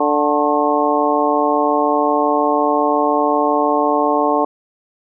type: harmonic tone with a mistuned harmonic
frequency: 147.2 Hz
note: D3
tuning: 4 cents sharp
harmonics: 2 / 3 / 4 / 5 / 6 / 7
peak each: -20 / -20 / -20 / -20 / -20 / -20 dBFS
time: 0-4.45 s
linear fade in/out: 5 ms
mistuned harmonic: 7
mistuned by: +75 cents
effects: none